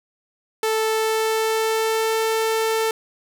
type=tone with pitch glide; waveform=sawtooth; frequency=440 to 444.9 Hz; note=A4 to A4; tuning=0 to +19 cents; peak=-15 dBFS; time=0.63-2.91 s; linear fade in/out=2 ms; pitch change=+19 cents; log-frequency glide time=0.88-2.16 s; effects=none